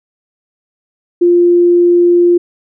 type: tone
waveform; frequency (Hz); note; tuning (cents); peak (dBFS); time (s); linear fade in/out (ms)
sine; 349.2; F4; 0; -5; 1.21-2.38; 10
effects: none